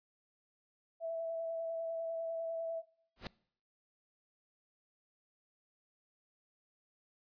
sine tone with vibrato, 659.3 Hz, E5, in tune, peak -35 dBFS, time 1-2.83 s, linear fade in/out 50 ms, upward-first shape square, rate 10 Hz, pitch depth 10 cents each way
pink noise with exponential growth, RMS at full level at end -37 dBFS, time 3.16-3.27 s, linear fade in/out 2 ms, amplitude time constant 23 ms
effects noise-tail reverb RT60 0.6 s tail -23 dB re dry + resampled to 11025 Hz

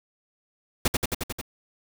pink noise with echo, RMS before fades -21 dBFS, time 0.85-0.88 s, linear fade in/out 5 ms, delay 89 ms, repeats 6, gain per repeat -2 dB, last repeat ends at 1.414 s, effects none

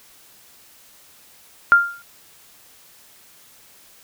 sine tone with exponential decay, 1396.9 Hz, F6, in tune, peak -5 dBFS, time 1.72-2.02 s, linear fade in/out 0 ms, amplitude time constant 65 ms, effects white hiss -50 dBFS RMS until 4.03 s

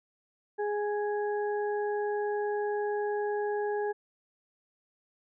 harmonic tone, 415.3 Hz, G#4, in tune, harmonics 1 / 2 / 4, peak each -29 / -35 / -41 dBFS, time 0.58-3.93 s, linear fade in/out 20 ms, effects none

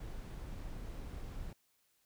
brown noise, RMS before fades -44 dBFS, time 0-1.53 s, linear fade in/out 5 ms, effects white hiss -75 dBFS RMS until 2.05 s

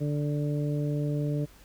harmonic tone, 146.83 Hz, D3, in tune, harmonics 1 / 2 / 3 / 4, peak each -27 / -33 / -37 / -39 dBFS, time 0-1.46 s, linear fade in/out 20 ms, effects added 50 Hz sine -56 dBFS peak until 1.64 s + pink hiss -56 dBFS RMS until 1.64 s

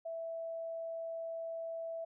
sine tone, 659.3 Hz, E5, in tune, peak -38 dBFS, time 0.05-2.05 s, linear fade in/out 10 ms, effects none

